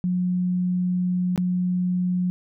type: tone with dropouts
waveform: sine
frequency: 180.5 Hz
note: F#3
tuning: 43 cents flat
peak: -20 dBFS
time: 0.04-2.3 s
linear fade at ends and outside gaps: 0 ms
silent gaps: 1.36-1.377 s
effects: none